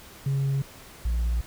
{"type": "tone pair in turn", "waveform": "sine", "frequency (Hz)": [137.2, 58.22], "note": ["C#3", "A#1"], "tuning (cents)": [-17, -2], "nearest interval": "octave + minor third", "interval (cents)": 1485, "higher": "first", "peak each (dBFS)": -20, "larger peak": "neither", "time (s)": [[0.26, 0.62], [1.05, 1.41]], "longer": "neither", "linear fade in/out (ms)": 5, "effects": ["tanh soft clip ceiling -21 dBFS", "pink hiss -47 dBFS RMS until 1.46 s"]}